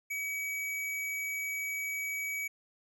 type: tone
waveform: square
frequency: 2273 Hz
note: C#7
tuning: 43 cents sharp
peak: -34 dBFS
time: 0.1-2.48 s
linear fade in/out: 10 ms
effects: none